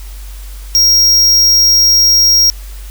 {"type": "tone", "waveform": "square", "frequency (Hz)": 5600, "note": "F8", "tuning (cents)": 4, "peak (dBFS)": -6, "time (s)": [0.75, 2.5], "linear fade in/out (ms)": 0, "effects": ["added 48 Hz sine -25 dBFS peak until 2.9 s", "white hiss -38 dBFS RMS until 2.9 s"]}